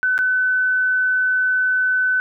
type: tone with dropouts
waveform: sine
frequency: 1509 Hz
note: F#6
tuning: 34 cents sharp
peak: -15 dBFS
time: 0.03-2.2 s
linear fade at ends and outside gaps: 0 ms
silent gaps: 0.179-0.189 s
effects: none